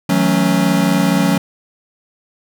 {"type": "chord", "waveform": "square", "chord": "F# minor seventh", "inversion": "third", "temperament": "equal with one note detuned", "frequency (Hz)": [160.86, 185, 220, 277.2], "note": ["E3", "F#3", "A3", "C#4"], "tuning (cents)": [-42, 0, 0, 0], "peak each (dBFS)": [-21, -16, -20, -18], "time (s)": [0.09, 1.38], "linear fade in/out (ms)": 5, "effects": []}